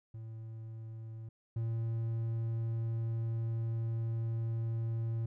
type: tone pair in turn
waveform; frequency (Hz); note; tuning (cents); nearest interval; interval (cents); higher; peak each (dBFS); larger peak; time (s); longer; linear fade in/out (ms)
triangle; 112 / 114.02; A2 / A#2; +31 / -38; unison; 31; second; -40 / -30; second; 0.14-1.29 / 1.56-5.26; second; 5
effects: none